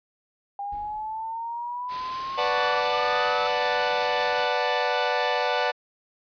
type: exponential sweep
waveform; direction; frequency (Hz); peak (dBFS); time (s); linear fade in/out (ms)
sine; up; 800 to 1300; -29; 0.59-3.47; 2
type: noise with exponential decay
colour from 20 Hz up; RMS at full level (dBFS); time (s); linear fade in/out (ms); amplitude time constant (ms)
brown; -44; 0.72-1.69; 5; 210
type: noise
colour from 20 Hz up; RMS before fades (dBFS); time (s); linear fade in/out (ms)
white; -36; 1.88-4.49; 50
type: chord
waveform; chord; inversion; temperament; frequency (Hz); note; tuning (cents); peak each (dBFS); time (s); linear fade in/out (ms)
sawtooth; B minor seventh; none; equal; 493.9 / 587.3 / 740 / 880; B4 / D5 / F#5 / A5; 0 / 0 / 0 / 0; -24; 2.37-5.72; 20
effects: resampled to 11025 Hz